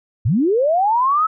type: linear sweep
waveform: sine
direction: up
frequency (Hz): 87.31 to 1311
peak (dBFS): -13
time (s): 0.25-1.27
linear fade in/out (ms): 10
effects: none